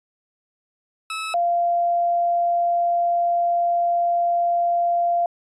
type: tone pair in turn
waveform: 20% pulse / sine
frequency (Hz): 1300 / 692.2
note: E6 / F5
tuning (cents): -24 / -16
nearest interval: major seventh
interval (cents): 1092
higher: first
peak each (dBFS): -21 / -17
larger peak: second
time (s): 1.1-1.34 / 1.34-5.26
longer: second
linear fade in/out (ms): 2
effects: resampled to 22050 Hz